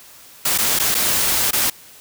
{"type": "noise with dropouts", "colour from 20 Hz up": "white", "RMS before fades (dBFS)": -18, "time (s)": [0.45, 1.7], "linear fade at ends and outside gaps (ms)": 5, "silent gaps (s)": [[0.579, 0.584], [0.79, 0.797], [0.945, 0.949], [1.51, 1.53]], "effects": ["white hiss -44 dBFS RMS until 2 s"]}